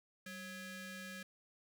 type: ring-modulated tone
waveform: sawtooth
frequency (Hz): 736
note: F#5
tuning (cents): -9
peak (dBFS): -39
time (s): 0.26-1.23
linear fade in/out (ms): 5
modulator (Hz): 929
effects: none